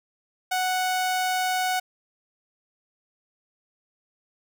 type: tone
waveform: sawtooth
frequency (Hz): 740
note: F#5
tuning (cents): 0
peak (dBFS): -19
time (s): 0.51-1.8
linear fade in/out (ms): 10
effects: none